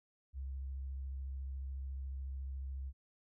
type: tone with vibrato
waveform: sine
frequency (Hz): 67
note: C2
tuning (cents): +42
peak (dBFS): -39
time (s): 0.33-2.93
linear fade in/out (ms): 50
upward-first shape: square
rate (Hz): 14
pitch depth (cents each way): 19
effects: none